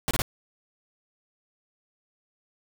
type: noise bursts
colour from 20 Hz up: pink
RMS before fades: -26 dBFS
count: 3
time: 0.08-0.219 s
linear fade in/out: 0 ms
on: 29 ms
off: 26 ms
effects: none